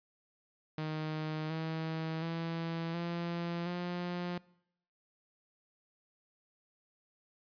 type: tone with pitch steps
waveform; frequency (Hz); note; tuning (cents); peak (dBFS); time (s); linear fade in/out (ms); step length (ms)
sawtooth; 155.56 / 160.58 / 165.76 / 171.12 / 176.64; D#3 / E3 / E3 / F3 / F3; 0 / -45 / +10 / -35 / +20; -31; 0.78-4.38; 2; 720
effects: noise-tail reverb RT60 0.7 s tail -22 dB re dry + resampled to 11025 Hz